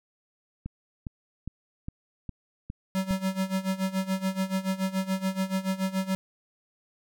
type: click train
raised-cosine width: 5 ms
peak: -22 dBFS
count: 7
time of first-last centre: 0.66-3.109 s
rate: 2.45 Hz
type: tone with tremolo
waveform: square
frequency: 190 Hz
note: F#3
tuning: 46 cents sharp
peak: -24 dBFS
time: 2.95-6.15 s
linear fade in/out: 0 ms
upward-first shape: sine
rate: 7 Hz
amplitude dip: 85%
effects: none